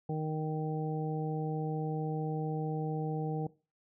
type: harmonic tone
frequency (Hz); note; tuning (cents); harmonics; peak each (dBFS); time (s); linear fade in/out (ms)
155.56; D#3; 0; 1 / 2 / 3 / 4 / 5; -33 / -41 / -38 / -51 / -41; 0.09-3.47; 5
effects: noise-tail reverb RT60 0.3 s tail -19 dB re dry